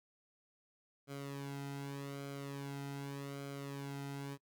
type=tone with flanger; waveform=sawtooth; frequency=139.8 Hz; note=C#3; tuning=15 cents sharp; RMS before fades=-44 dBFS; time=1.07-4.38 s; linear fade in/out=50 ms; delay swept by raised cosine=1.1 to 1.77 ms; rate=0.84 Hz; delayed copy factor=-0.7; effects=noise-tail reverb RT60 0.1 s tail -24 dB re dry